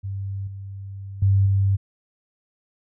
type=tone with level steps; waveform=sine; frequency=98 Hz; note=G2; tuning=in tune; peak=-26 / -32 / -14 / -16 dBFS; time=0.03-1.77 s; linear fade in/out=20 ms; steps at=0.47 / 1.22 / 1.46 s; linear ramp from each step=5 ms; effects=none